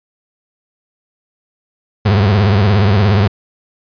35% pulse tone with vibrato, 100.6 Hz, G2, 45 cents sharp, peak -7 dBFS, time 2.05-3.28 s, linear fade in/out 10 ms, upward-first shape triangle, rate 17 Hz, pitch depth 170 cents each way, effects resampled to 11025 Hz

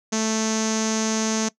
sawtooth tone with low-pass filter, 220.1 Hz, A3, 1 cent sharp, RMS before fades -23 dBFS, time 0.12-1.49 s, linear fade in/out 10 ms, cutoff 6300 Hz, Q 8.7, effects noise-tail reverb RT60 0.1 s tail -21 dB re dry

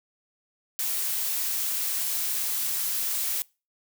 blue noise, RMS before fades -28 dBFS, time 0.79-3.42 s, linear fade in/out 0 ms, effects noise-tail reverb RT60 0.3 s tail -24 dB re dry

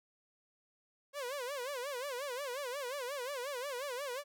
sawtooth tone with vibrato, 530 Hz, C5, 22 cents sharp, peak -34 dBFS, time 1.13-4.24 s, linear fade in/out 50 ms, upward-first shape sine, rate 5.6 Hz, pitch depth 170 cents each way, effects none

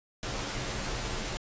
pink noise with comb filter, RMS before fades -34 dBFS, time 0.23-1.37 s, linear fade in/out 0 ms, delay 12 ms, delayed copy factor -0.6, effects resampled to 16000 Hz

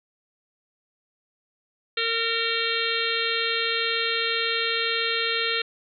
harmonic tone, 458.1 Hz, A#4, 30 cents flat, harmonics 1 / 3 / 4 / 5 / 6 / 7 / 8 / 9, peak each -31 / -31 / -31 / -31 / -31 / -31 / -31 / -31 dBFS, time 1.97-5.62 s, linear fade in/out 5 ms, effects none

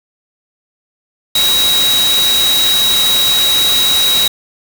sine tone in noise, 3834 Hz, A#7, 48 cents sharp, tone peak -10 dBFS, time 1.35-4.28 s, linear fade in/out 5 ms, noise white, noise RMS -17 dBFS, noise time 1.35-4.28 s, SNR +4 dB, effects none

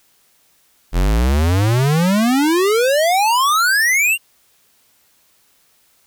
square exponential sweep, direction up, 41.2 to 2858 Hz, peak -13 dBFS, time 0.92-4.18 s, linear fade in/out 50 ms, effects white hiss -57 dBFS RMS until 6.06 s

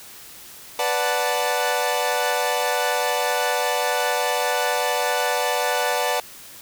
sawtooth chord, B minor seventh, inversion none, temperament equal with one note detuned, 493.9 / 585 / 740 / 880 Hz, B4 / D5 / F#5 / A5, 0 / -7 / 0 / 0 cents, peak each -22 dBFS, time 0.79-6.2 s, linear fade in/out 2 ms, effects white hiss -42 dBFS RMS until 6.61 s

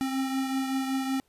square beating tone pair, 265.4 / 270.7 Hz, C4 / C#4, +25 / -41 cents, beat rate 5.3 Hz, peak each -28 / -37 dBFS, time 0.01-1.2 s, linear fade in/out 0 ms, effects pink hiss -69 dBFS RMS until 1.28 s + resampled to 32000 Hz

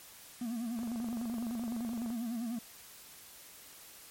triangle tone with vibrato, 233.1 Hz, A#3, in tune, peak -32 dBFS, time 0.41-2.59 s, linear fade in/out 5 ms, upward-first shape sine, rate 10 Hz, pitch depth 100 cents each way
click train, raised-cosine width 1 ms, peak -33 dBFS, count 32, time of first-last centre 0.79-2.104 s, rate 23.6 Hz
effects white hiss -53 dBFS RMS until 4.1 s + MP3 64 kbps

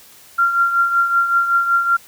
sine tone with tremolo, 1381 Hz, F6, 20 cents flat, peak -10 dBFS, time 0.38-1.97 s, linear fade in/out 10 ms, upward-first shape triangle, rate 5.3 Hz, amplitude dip 65%, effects white hiss -45 dBFS RMS until 2.07 s

